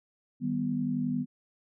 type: chord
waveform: sine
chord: Eb augmented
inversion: none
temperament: equal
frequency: 155.56 / 196 / 246.9 Hz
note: Eb3 / G3 / B3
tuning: 0 / 0 / 0 cents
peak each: -34 / -34 / -29 dBFS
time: 0.4-1.26 s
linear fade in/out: 50 ms
effects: none